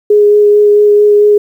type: tone with vibrato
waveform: sine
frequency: 415.3 Hz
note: G#4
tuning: in tune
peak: -3 dBFS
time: 0.1-1.38 s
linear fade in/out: 5 ms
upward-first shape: sine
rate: 4.5 Hz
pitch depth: 10 cents each way
effects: 7-bit